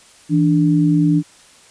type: tone pair together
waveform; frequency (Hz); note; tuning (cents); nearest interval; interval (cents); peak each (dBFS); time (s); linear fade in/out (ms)
sine; 163.84 / 293.7; E3 / D4; -10 / 0; minor seventh; 1010; -14; 0.29-1.23; 50
effects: white hiss -47 dBFS RMS until 1.7 s + resampled to 22050 Hz

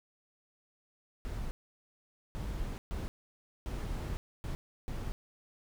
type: noise bursts at uneven times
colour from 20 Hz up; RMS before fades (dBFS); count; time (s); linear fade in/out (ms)
brown; -37; 6; 1.25-1.51 / 2.35-2.78 / 2.91-3.08 / 3.66-4.17 / 4.44-4.55 / 4.88-5.12; 0
effects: none

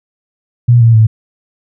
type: tone with pitch steps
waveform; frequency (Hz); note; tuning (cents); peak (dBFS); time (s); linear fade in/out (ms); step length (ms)
sine; 120.4 / 115.23 / 110.28; B2 / A#2 / A2; -44 / -20 / +4; -3; 0.68-1.07; 10; 130
effects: none

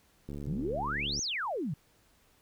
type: click train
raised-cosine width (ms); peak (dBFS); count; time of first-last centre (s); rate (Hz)
3; -28; 66; 0.29-1.192; 72.1
type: exponential two-way sweep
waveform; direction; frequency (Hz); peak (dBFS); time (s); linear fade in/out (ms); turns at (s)
sine; up then down; 130 to 6645 to 130; -31; 0.47-1.74; 5; 1.21
effects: pink hiss -66 dBFS RMS until 2.41 s

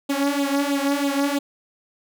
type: tone with flanger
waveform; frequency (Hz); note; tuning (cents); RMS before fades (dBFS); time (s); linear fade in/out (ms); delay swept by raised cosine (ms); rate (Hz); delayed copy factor
sawtooth; 281.1; C#4; +24; -22; 0.09-1.39; 10; 0.26 to 3.76; 3.1; +0.75
effects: none

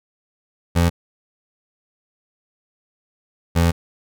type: tone pair in turn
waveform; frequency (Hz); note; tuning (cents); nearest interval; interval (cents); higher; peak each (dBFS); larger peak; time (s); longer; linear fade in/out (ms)
25% pulse; 85.6 / 84.52; F2 / E2; -34 / +44; unison; 22; first; -10; neither; 0.75-0.9 / 3.55-3.72; second; 20
effects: none

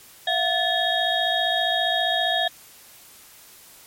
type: tone cluster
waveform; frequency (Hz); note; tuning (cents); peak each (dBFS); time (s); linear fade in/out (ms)
sine; 671 / 726 / 1737 / 3284 / 3736; E5 / F#5 / A6 / G#7 / A#7; +31 / -33 / -23 / -20 / +3; -26; 0.27-2.48; 5
effects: white hiss -48 dBFS RMS until 3.86 s + MP3 64 kbps

